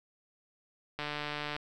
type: click train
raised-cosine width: 0.3 ms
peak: -20 dBFS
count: 86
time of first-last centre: 0.99-1.564 s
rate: 148 Hz
effects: none